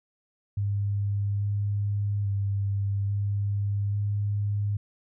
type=tone with pitch steps; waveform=sine; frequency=101.1 / 102 / 99.7 / 101.2 / 102.5 Hz; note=G#2 / G#2 / G2 / G#2 / G#2; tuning=-46 / -31 / +30 / -44 / -22 cents; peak=-24 dBFS; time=0.57-4.77 s; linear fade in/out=5 ms; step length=840 ms; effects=none